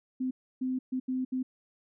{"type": "tone bursts at uneven times", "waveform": "sine", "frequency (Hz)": 257.4, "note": "C4", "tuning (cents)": -28, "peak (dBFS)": -28, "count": 5, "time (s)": [[0.2, 0.31], [0.61, 0.79], [0.92, 1], [1.08, 1.25], [1.32, 1.43]], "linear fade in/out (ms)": 10, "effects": []}